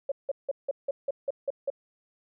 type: tone bursts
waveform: sine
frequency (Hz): 554.4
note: C#5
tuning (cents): 0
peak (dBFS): -25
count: 9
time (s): 0.09-1.702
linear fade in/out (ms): 5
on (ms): 28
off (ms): 170
effects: none